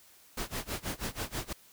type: noise with tremolo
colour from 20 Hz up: pink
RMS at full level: -34 dBFS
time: 0.37-1.53 s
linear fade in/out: 5 ms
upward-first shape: sine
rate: 6.2 Hz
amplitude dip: 95%
effects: white hiss -59 dBFS RMS until 1.72 s